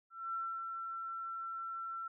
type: tone with ADSR envelope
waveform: sine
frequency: 1347 Hz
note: E6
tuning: 37 cents sharp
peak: -35 dBFS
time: 0.1-2.08 s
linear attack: 240 ms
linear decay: 270 ms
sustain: -4 dB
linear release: 6 ms
effects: none